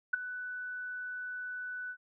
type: tone with ADSR envelope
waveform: sine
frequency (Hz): 1491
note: F#6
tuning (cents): +13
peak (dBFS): -22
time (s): 0.13-1.97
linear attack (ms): 9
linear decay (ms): 11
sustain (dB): -15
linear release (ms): 69
effects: none